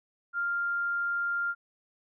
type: tone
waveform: sine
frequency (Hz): 1396.9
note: F6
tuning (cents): 0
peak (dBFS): -27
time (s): 0.33-1.55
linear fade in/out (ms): 50
effects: none